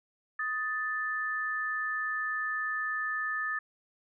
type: tone pair together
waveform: sine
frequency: 1251.7 / 1760 Hz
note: D#6 / A6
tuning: +10 / 0 cents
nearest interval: tritone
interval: 590 cents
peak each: -35 / -31 dBFS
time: 0.39-3.59 s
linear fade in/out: 5 ms
effects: none